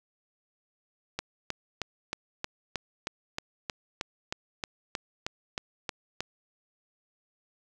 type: click train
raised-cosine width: 0.2 ms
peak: -14 dBFS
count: 17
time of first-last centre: 1.19-6.206 s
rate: 3.19 Hz
effects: none